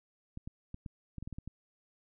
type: clicks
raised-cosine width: 5 ms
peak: -29 dBFS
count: 10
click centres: 0.374 / 0.475 / 0.744 / 0.862 / 1.183 / 1.226 / 1.275 / 1.327 / 1.385 / 1.476 s
effects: none